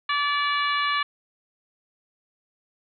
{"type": "harmonic tone", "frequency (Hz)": 578, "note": "D5", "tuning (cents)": -28, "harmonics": [2, 3, 4, 5, 6, 7], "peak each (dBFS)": [-24, -28, -30, -32, -34, -35], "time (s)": [0.09, 1.03], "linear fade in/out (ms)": 5, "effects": []}